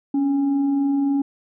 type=tone with frequency modulation; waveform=sine; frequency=279.8 Hz; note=C#4; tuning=16 cents sharp; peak=-17 dBFS; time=0.14-1.22 s; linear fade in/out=5 ms; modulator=536 Hz; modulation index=0.24; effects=none